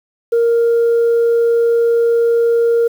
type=tone; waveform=sine; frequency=466.2 Hz; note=A#4; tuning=in tune; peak=-8 dBFS; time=0.32-2.88 s; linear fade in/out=10 ms; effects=tanh soft clip ceiling -8 dBFS + 7-bit